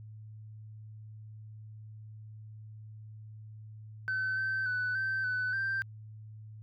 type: tone with pitch steps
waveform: sine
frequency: 1526 / 1545 / 1494 / 1550 / 1502 / 1570 Hz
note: G6 / G6 / F#6 / G6 / F#6 / G6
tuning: -47 / -26 / +16 / -20 / +26 / +2 cents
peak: -28 dBFS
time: 4.08-5.82 s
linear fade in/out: 0 ms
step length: 290 ms
effects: tanh soft clip ceiling -27 dBFS + added 108 Hz sine -45 dBFS peak until 6.62 s

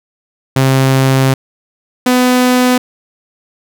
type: tone pair in turn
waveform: sawtooth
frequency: 133.2 / 250.6 Hz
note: C3 / B3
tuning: +31 / +25 cents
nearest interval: major seventh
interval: 1094 cents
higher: second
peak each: -4 dBFS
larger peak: neither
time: 0.56-1.34 / 2.06-2.78 s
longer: first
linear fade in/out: 5 ms
effects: none

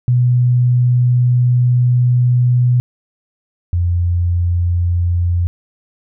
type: tone pair in turn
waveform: sine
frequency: 123.47 / 87.31 Hz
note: B2 / F2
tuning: 0 / 0 cents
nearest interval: tritone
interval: 600 cents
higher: first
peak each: -9 / -12 dBFS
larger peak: first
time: 0.08-2.8 / 3.73-5.47 s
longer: first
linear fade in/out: 0 ms
effects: none

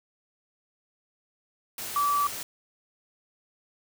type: tone in noise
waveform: sine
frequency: 1155 Hz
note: D6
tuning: 29 cents flat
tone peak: -22 dBFS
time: 1.96-2.27 s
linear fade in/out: 2 ms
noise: white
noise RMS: -36 dBFS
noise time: 1.78-2.43 s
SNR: +11 dB
effects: none

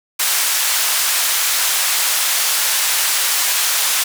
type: band-pass noise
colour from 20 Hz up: white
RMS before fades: -17 dBFS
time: 0.19-4.04 s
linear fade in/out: 10 ms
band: 910 to 13000 Hz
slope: 12 dB/octave
effects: none

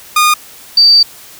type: tone pair in turn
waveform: sawtooth / sine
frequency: 1223 / 4631 Hz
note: D#6 / D8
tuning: -30 / -25 cents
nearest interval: octave + major seventh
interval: 2305 cents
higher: second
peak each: -3 dBFS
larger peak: neither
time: 0.16-0.34 / 0.77-1.03 s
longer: second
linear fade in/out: 5 ms
effects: white hiss -36 dBFS RMS until 1.39 s

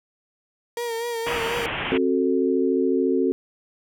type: tone with vibrato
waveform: 35% pulse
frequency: 466.2 Hz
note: A#4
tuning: in tune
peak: -24 dBFS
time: 0.77-1.66 s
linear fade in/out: 2 ms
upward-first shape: sine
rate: 4.1 Hz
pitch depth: 45 cents each way
type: low-pass noise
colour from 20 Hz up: white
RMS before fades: -28 dBFS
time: 1.26-1.98 s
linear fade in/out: 10 ms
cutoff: 3200 Hz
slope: 96 dB/octave
type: chord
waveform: sine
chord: F# diminished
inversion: second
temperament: just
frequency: 266.4 / 370 / 444 Hz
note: C4 / F#4 / A4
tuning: +31 / 0 / +16 cents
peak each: -22 / -22 / -24 dBFS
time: 1.92-3.32 s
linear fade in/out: 0 ms
effects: none

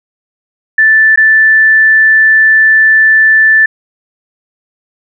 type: tone with dropouts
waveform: sine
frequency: 1760 Hz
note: A6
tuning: in tune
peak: -3 dBFS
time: 0.78-3.66 s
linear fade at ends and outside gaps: 5 ms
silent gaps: 1.16-1.174 s
effects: none

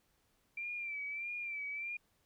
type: tone with vibrato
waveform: sine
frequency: 2349 Hz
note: D7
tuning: in tune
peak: -38 dBFS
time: 0.57-1.97 s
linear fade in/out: 5 ms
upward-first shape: sine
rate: 1.6 Hz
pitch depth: 59 cents each way
effects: pink hiss -75 dBFS RMS until 2.25 s

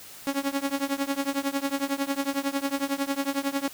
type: tone with tremolo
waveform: sawtooth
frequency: 277.2 Hz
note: C#4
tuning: in tune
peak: -18 dBFS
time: 0.27-3.68 s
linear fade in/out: 0 ms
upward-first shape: triangle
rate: 11 Hz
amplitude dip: 100%
effects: white hiss -45 dBFS RMS until 3.73 s

